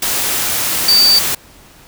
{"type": "tone in noise", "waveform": "sine", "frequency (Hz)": 4616, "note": "D8", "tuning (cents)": -31, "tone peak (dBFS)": -7, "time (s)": [0.88, 1.19], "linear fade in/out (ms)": 5, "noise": "white", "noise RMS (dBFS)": -17, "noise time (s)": [0.02, 1.35], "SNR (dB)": 7, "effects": ["pink hiss -43 dBFS RMS until 1.87 s"]}